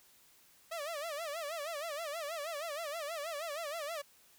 sawtooth tone with vibrato, 622.3 Hz, D#5, in tune, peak -34 dBFS, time 0.71-4.02 s, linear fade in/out 10 ms, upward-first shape sine, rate 6.3 Hz, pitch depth 160 cents each way, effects white hiss -64 dBFS RMS until 4.38 s

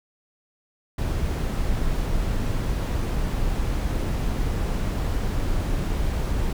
brown noise, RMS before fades -24 dBFS, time 0.98-6.53 s, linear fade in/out 5 ms, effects none

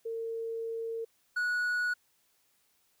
sine / triangle tone pair in turn, 455.1 / 1463.8 Hz, A#4 / F#6, -42 / -19 cents, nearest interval octave + minor sixth, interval 2023 cents, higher second, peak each -33 / -26 dBFS, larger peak second, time 0.05-1.05 / 1.36-1.94 s, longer first, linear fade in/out 10 ms, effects white hiss -71 dBFS RMS until 3 s

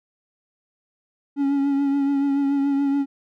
triangle tone with vibrato, 279.2 Hz, C#4, 13 cents sharp, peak -16 dBFS, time 1.36-3.06 s, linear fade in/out 50 ms, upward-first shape triangle, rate 7 Hz, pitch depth 34 cents each way, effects none

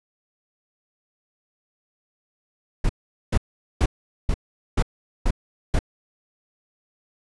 brown noise bursts, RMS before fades -18 dBFS, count 7, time 2.84-5.791 s, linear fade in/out 5 ms, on 53 ms, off 430 ms, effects resampled to 24000 Hz

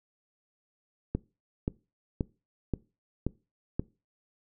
click train, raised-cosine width 3 ms, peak -15 dBFS, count 6, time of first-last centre 1.15-3.796 s, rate 1.89 Hz, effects noise-tail reverb RT60 0.3 s tail -22 dB re dry

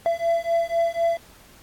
triangle beating tone pair, 671 / 675 Hz, E5 / E5, +31 / +41 cents, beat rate 4 Hz, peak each -21 dBFS, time 0.06-1.17 s, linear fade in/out 0 ms, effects pink hiss -51 dBFS RMS until 1.62 s + AAC 64 kbps

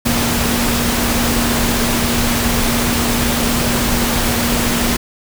sine tone in noise, 237 Hz, A#3, 29 cents sharp, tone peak -19 dBFS, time 0.05-4.97 s, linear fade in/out 10 ms, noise pink, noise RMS -17 dBFS, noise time 0.05-4.97 s, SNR -5 dB, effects none

